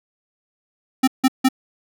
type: tone bursts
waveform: square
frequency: 261.6 Hz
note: C4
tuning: in tune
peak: -12 dBFS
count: 3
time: 1.03-1.488 s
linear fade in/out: 10 ms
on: 46 ms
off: 160 ms
effects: none